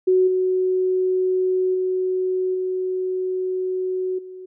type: tone with level steps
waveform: sine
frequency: 371 Hz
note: F#4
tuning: 5 cents sharp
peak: -13 / -17 / -19 / -21 / -34 dBFS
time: 0.07-4.46 s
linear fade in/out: 10 ms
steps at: 0.27 / 1.74 / 2.54 / 4.18 s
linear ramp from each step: 10 ms
effects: none